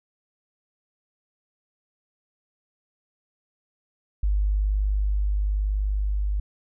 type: tone with level ramp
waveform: sine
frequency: 50.5 Hz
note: G#1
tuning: 48 cents flat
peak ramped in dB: -19 to -22 dBFS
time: 4.23-6.4 s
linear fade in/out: 5 ms
effects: none